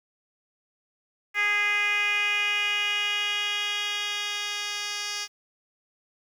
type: tone with band-pass filter sweep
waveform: 10% pulse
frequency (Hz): 412.3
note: G#4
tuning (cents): -13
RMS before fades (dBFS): -27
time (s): 1.34-5.28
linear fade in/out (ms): 50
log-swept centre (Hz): 2100 to 4500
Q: 3.8
effects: 9-bit